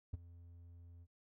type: tone with ADSR envelope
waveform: triangle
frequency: 85.9 Hz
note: F2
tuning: 28 cents flat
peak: -33 dBFS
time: 0.13-1.07 s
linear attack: 9 ms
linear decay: 20 ms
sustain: -19 dB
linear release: 45 ms
effects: none